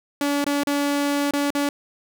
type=tone with dropouts; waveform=sawtooth; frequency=286 Hz; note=D4; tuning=46 cents flat; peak=-16 dBFS; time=0.21-1.69 s; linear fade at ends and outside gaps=2 ms; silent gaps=0.443-0.464 / 0.635-0.67 / 1.31-1.335 / 1.505-1.55 s; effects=none